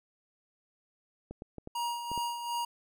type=clicks; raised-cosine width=2 ms; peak=-28 dBFS; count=6; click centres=1.31 / 1.421 / 1.583 / 1.674 / 2.116 / 2.177 s
type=tone with tremolo; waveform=square; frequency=948 Hz; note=A#5; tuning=29 cents sharp; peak=-31 dBFS; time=1.75-2.65 s; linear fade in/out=5 ms; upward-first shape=sine; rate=2.7 Hz; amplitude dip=55%
effects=none